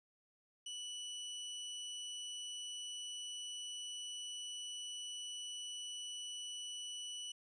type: tone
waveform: sawtooth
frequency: 2960 Hz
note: F#7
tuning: in tune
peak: -40 dBFS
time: 0.66-7.32 s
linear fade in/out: 5 ms
effects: resampled to 22050 Hz